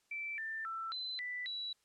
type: tone with pitch steps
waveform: sine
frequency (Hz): 2329 / 1783 / 1333 / 4038 / 1981 / 3926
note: D7 / A6 / E6 / B7 / B6 / B7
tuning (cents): -15 / +22 / +19 / +38 / +5 / -11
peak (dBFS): -38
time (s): 0.11-1.73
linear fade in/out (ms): 5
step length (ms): 270
effects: white hiss -75 dBFS RMS until 1.84 s + low-pass 9000 Hz 12 dB/octave